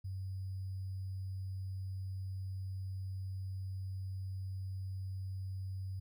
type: tone with sample-and-hold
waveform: sine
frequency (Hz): 94.9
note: F#2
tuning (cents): +44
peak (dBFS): -38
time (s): 0.04-6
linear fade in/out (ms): 10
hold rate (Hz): 4900
effects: none

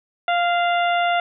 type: harmonic tone with a mistuned harmonic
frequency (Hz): 698.5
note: F5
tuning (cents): 0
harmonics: 1 / 2 / 3 / 4 / 5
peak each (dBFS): -18 / -24 / -28 / -30 / -32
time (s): 0.28-1.2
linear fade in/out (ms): 2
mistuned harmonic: 3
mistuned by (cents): -24
effects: none

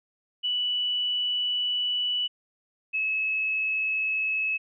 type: tone pair in turn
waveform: sine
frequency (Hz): 2960 / 2585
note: F#7 / E7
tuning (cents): 0 / -34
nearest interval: major second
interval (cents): 234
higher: first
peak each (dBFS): -24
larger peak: neither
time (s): 0.43-2.28 / 2.93-4.58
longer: first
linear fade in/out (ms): 20
effects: none

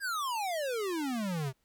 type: exponential sweep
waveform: square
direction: down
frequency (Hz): 1665 to 126.1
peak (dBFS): -32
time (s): 0-1.53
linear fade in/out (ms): 50
effects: pink hiss -75 dBFS RMS until 1.64 s

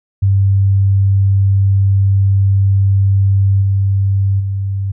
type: tone with level steps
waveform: sine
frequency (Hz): 98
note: G2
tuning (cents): 0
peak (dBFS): -8 / -10 / -15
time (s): 0.22-4.92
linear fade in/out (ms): 10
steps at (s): 3.61 / 4.39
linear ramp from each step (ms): 20
effects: none

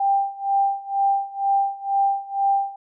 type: tone with tremolo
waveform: sine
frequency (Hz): 791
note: G5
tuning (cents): +15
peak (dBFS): -15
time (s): 0-2.76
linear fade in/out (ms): 5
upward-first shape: sine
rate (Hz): 2.1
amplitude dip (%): 90
effects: none

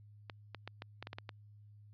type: clicks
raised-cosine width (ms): 0.3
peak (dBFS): -27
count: 9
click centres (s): 0.298 / 0.547 / 0.676 / 0.821 / 1.026 / 1.071 / 1.131 / 1.185 / 1.292
effects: added 104 Hz sine -55 dBFS peak until 1.93 s + resampled to 11025 Hz

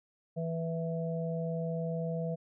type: harmonic tone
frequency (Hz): 164.81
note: E3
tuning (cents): 0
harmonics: 1 / 3 / 4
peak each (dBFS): -33 / -38 / -39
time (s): 0.36-2.36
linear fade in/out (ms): 20
effects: none

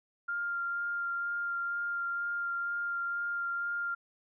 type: tone with vibrato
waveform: sine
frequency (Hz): 1396.9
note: F6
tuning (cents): 0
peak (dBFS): -31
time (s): 0.28-3.95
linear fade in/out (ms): 10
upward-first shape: sine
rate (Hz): 2.1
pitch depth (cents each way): 11
effects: none

